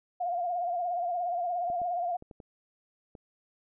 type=tone with vibrato; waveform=sine; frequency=703 Hz; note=F5; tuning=11 cents sharp; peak=-28 dBFS; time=0.2-2.17 s; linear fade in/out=10 ms; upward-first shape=sine; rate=17 Hz; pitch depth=62 cents each way
type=clicks; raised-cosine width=2 ms; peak=-33 dBFS; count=6; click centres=1.701 / 1.817 / 2.224 / 2.312 / 2.402 / 3.152 s
effects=none